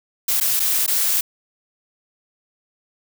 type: noise with dropouts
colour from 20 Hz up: blue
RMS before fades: -19 dBFS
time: 0.28-1.21 s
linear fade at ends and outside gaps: 5 ms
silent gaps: 0.401-0.409 / 0.596-0.6 / 0.864-0.877 s
effects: none